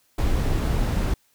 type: noise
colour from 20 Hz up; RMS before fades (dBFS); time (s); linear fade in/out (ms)
brown; -22; 0.18-1.14; 5
effects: white hiss -64 dBFS RMS until 1.34 s